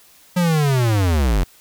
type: linear sweep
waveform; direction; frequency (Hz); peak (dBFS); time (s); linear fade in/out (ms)
square; down; 181.7 to 41.2; -15; 0.36-1.44; 10
effects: white hiss -50 dBFS RMS until 1.6 s